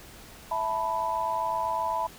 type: chord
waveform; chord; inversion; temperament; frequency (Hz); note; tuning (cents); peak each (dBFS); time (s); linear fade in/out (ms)
sine; E suspended fourth; none; equal; 659.3 / 880 / 987.8; E5 / A5 / B5; 0 / 0 / 0; -33 / -31 / -28; 0.51-2.07; 5
effects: pink hiss -48 dBFS RMS until 2.18 s